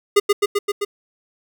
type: tone with echo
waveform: square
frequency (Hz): 408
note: G#4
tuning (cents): -31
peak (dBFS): -10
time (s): 0.16-0.2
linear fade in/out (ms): 10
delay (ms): 130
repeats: 5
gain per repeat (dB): -2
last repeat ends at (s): 0.85
effects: none